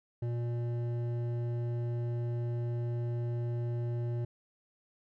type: tone with hard clipping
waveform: sine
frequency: 119.2 Hz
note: A#2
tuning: 39 cents sharp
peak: -33 dBFS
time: 0.22-4.25 s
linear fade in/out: 5 ms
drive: 10 dB
effects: none